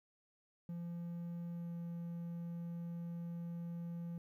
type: tone with pitch glide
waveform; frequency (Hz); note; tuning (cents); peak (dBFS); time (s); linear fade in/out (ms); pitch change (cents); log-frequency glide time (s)
triangle; 171.4 to 170.41; F3 to F3; -32 to -42; -39; 0.69-4.18; 2; -10; 1.53-1.73
effects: 13-bit